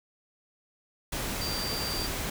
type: tone in noise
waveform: sine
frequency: 4699 Hz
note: D8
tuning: in tune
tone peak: -33 dBFS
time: 1.41-2.07 s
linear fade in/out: 5 ms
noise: pink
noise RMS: -33 dBFS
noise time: 1.12-2.3 s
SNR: -3 dB
effects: none